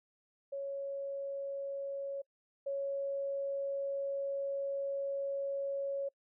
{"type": "tone pair in turn", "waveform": "sine", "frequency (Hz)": [554.4, 554.4], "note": ["C#5", "C#5"], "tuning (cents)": [0, 0], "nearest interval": "unison", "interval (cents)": 0, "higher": "neither", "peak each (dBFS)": [-36, -33], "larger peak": "second", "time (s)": [[0.52, 2.22], [2.66, 6.09]], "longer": "second", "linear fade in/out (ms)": 10, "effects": ["noise-tail reverb RT60 0.1 s tail -26 dB re dry"]}